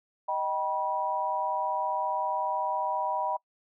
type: chord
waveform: sine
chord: Eb augmented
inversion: none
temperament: just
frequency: 622.3 / 777.8 / 972.3 Hz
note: Eb5 / G5 / B5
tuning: 0 / -14 / -27 cents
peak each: -34 / -32 / -29 dBFS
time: 0.28-3.37 s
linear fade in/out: 10 ms
effects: noise-tail reverb RT60 0.1 s tail -25 dB re dry